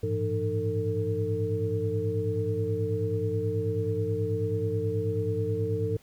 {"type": "tone cluster", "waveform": "sine", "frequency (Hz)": [101.5, 110.8, 170.5, 304.9, 449.5], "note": ["G#2", "A2", "F3", "D#4", "A4"], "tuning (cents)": [-39, 13, -41, -35, 37], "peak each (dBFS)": [-30, -33, -37, -38, -29], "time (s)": [0.03, 5.97], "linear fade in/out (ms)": 5, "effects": ["pink hiss -59 dBFS RMS until 6.02 s"]}